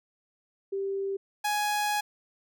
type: tone pair in turn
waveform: sine / sawtooth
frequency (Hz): 392 / 833.7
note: G4 / G#5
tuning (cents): 0 / +6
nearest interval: octave + minor second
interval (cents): 1306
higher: second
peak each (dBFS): -28 / -22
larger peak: second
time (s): 0.72-1.17 / 1.44-2.01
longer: second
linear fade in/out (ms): 10
effects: none